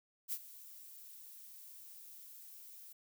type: noise with ADSR envelope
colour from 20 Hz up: violet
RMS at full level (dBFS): -37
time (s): 0.28-2.93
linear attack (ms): 44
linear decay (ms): 57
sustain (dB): -17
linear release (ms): 8
effects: none